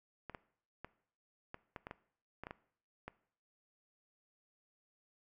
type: clicks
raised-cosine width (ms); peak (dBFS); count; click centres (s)
0.5; -29; 11; 0.297 / 0.348 / 0.846 / 1.544 / 1.762 / 1.869 / 1.911 / 2.436 / 2.469 / 2.509 / 3.08
effects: noise-tail reverb RT60 0.6 s tail -19 dB re dry